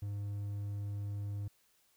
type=tone; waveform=triangle; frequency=101.7 Hz; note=G#2; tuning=36 cents flat; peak=-34 dBFS; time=0.02-1.48 s; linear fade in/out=5 ms; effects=white hiss -71 dBFS RMS until 1.96 s